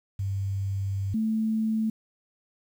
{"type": "tone pair in turn", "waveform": "sine", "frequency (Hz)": [98, 220], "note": ["G2", "A3"], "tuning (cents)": [0, 0], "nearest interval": "octave + major second", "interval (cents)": 1400, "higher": "second", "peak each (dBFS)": [-26, -23], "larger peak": "second", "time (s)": [[0.19, 1.14], [1.14, 1.9]], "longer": "first", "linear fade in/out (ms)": 5, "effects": ["9-bit"]}